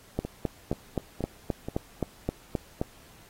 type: two click trains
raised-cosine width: 2 ms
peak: -13 / -19 dBFS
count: 11 / 4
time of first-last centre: 0.19-2.815 / 0.25-1.685 s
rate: 3.81 / 2.09 Hz
effects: pink hiss -55 dBFS RMS until 3.29 s + AAC 48 kbps